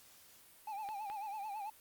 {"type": "tone with vibrato", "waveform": "triangle", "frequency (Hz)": 830.6, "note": "G#5", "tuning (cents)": 0, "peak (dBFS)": -38, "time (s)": [0.67, 1.7], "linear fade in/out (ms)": 5, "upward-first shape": "sine", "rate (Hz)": 9.1, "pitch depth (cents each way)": 100}
{"type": "clicks", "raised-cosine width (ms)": 0.3, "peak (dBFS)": -33, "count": 2, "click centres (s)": [0.889, 1.1]}
{"effects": ["white hiss -61 dBFS RMS until 1.8 s", "Opus 48 kbps"]}